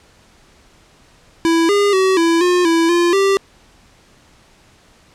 square tone with pitch steps, 330.8 / 406.1 / 378.9 / 333.2 / 357.4 / 331.1 / 346 / 392.2 Hz, E4 / G#4 / F#4 / E4 / F4 / E4 / F4 / G4, +6 / -39 / +41 / +19 / +40 / +8 / -16 / +1 cents, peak -12 dBFS, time 1.45-3.37 s, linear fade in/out 0 ms, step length 240 ms, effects pink hiss -50 dBFS RMS until 5.14 s + low-pass 8000 Hz 12 dB/octave

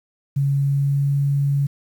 sine tone with pitch glide, 139.5 to 140.8 Hz, C#3 to C#3, +11 to +27 cents, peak -16 dBFS, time 0.36-1.67 s, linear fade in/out 10 ms, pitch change +16 cents, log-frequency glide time 0.57-1.15 s, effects 8-bit

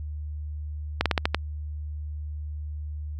slowing click train, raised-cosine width 0.3 ms, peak -5 dBFS, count 6, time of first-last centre 1.01-1.346 s, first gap 47 ms, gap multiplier 1.18, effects added 75 Hz sine -31 dBFS peak until 3.19 s

